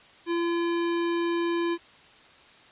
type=tone; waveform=square; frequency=340.6 Hz; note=F4; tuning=43 cents flat; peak=-25 dBFS; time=0.26-1.78 s; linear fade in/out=50 ms; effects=white hiss -53 dBFS RMS until 2.71 s + resampled to 8000 Hz